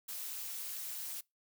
blue noise with amplitude modulation, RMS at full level -39 dBFS, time 0.08-1.21 s, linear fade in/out 10 ms, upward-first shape sine, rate 240 Hz, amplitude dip 65%, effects noise-tail reverb RT60 0.2 s tail -24 dB re dry

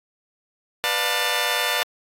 10% pulse chord, B half-diminished seventh, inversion none, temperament just, 493.9 / 592.7 / 711.2 / 889 Hz, B4 / D5 / F5 / A5, 0 / +16 / +31 / +18 cents, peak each -19 dBFS, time 0.84-1.83 s, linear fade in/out 0 ms, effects AAC 48 kbps

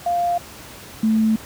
sine tone pair in turn, 698.5 / 220 Hz, F5 / A3, 0 / 0 cents, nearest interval octave + minor sixth, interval 2000 cents, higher first, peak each -17 / -14 dBFS, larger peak second, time 0.06-0.38 / 1.03-1.36 s, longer second, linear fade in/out 5 ms, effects pink hiss -39 dBFS RMS until 1.45 s + high-pass 60 Hz 12 dB/octave

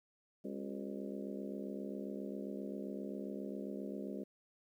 harmonic tone with a mistuned harmonic, 67.5 Hz, C#2, 45 cents flat, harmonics 3 / 4 / 5 / 6 / 7 / 8 / 9, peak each -44 / -46 / -48 / -50 / -51 / -52 / -53 dBFS, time 0.44-4.24 s, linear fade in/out 10 ms, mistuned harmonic 5, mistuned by +96 cents, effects 12-bit

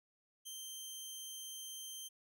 15% pulse tone, 3136 Hz, G7, in tune, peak -38 dBFS, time 0.45-2.09 s, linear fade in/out 20 ms, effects none

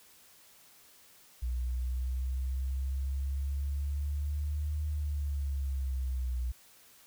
sine exponential two-way sweep, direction up then down, 60.7 to 75.7 to 60.7 Hz, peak -30 dBFS, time 1.42-6.52 s, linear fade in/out 10 ms, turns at 4.85 s, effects white hiss -59 dBFS RMS until 7.06 s

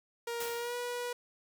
sawtooth tone with pitch glide, 469.8 to 486.4 Hz, A#4 to B4, +13 to -26 cents, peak -31 dBFS, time 0.27-1.13 s, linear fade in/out 5 ms, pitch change +61 cents, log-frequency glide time 0.56-0.75 s
white noise with exponential decay, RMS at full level -39 dBFS, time 0.4-0.96 s, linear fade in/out 5 ms, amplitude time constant 120 ms
effects none

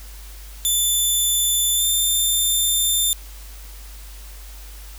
10% pulse tone with pitch glide, 3520 to 3577 Hz, A7 to A7, 0 to +28 cents, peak -10 dBFS, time 0.65-3.13 s, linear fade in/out 0 ms, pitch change +28 cents, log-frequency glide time 1.75-1.84 s, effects added 50 Hz sine -36 dBFS peak until 4.98 s + white hiss -44 dBFS RMS until 4.98 s

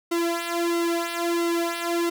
sawtooth tone with flanger, 340.2 Hz, F4, 45 cents flat, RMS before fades -25 dBFS, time 0.11-2.1 s, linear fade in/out 10 ms, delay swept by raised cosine 1.2 to 2.8 ms, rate 1.5 Hz, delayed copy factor -0.95, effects none

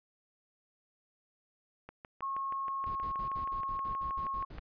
click train, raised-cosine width 0.5 ms, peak -31 dBFS, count 18, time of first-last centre 1.89-4.584 s, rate 6.31 Hz
sine tone, 1087 Hz, C#6, 34 cents flat, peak -33 dBFS, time 2.22-4.45 s, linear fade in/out 10 ms
brown noise bursts, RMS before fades -45 dBFS, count 11, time 2.86-4.595 s, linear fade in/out 5 ms, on 95 ms, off 69 ms
effects resampled to 11025 Hz

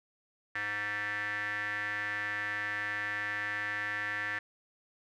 square tone with band-pass filter, 103.83 Hz, G#2, in tune, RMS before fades -35 dBFS, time 0.55-4.39 s, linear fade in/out 5 ms, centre 1800 Hz, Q 8.3, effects none

